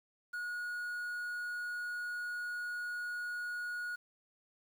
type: tone with quantisation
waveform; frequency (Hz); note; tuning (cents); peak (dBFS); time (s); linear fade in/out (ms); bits
triangle; 1450; F#6; -35; -35; 0.33-3.96; 10; 10
effects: none